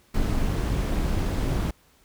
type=noise with amplitude modulation; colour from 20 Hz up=brown; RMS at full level=-22 dBFS; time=0.14-1.71 s; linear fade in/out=5 ms; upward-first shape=sine; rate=235 Hz; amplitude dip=55%; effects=pink hiss -60 dBFS RMS until 2.04 s